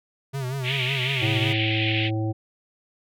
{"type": "tone with vibrato", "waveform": "square", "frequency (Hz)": 131.8, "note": "C3", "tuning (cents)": 13, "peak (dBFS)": -27, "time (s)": [0.33, 1.54], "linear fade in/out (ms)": 20, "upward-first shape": "sine", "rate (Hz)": 5.4, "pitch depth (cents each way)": 93}
{"type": "band-pass noise", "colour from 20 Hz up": "pink", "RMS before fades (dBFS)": -27, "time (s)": [0.63, 2.11], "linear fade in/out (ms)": 50, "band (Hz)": [2100, 3400], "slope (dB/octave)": 48}
{"type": "harmonic tone", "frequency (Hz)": 109.3, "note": "A2", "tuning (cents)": -11, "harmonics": [1, 3, 5, 7], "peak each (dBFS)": [-24, -28, -36, -37], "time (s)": [1.21, 2.33], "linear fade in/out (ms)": 20}
{"effects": []}